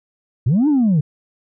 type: linear two-way sweep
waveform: sine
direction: up then down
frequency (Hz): 102.7 to 311.1 to 137.9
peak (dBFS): -10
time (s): 0.46-1.01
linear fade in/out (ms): 10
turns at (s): 0.68
effects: tanh soft clip ceiling -10 dBFS